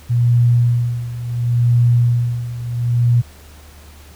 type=tone with tremolo; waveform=sine; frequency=120 Hz; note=B2; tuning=49 cents flat; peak=-9 dBFS; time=0.09-3.22 s; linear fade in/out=20 ms; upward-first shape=sine; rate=0.71 Hz; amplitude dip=80%; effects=added 74 Hz sine -40 dBFS peak until 4.15 s + pink hiss -45 dBFS RMS until 4.15 s